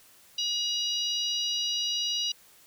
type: harmonic tone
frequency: 961 Hz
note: B5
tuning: 48 cents flat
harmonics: 3 / 4 / 5 / 6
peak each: -30 / -32 / -34 / -36 dBFS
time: 0.38-2.32 s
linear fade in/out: 5 ms
effects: white hiss -57 dBFS RMS until 2.66 s